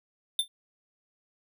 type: tone with exponential decay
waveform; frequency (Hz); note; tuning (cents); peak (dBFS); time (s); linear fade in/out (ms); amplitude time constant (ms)
square; 3570; A7; +24; -20; 0.39-0.48; 2; 18
effects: none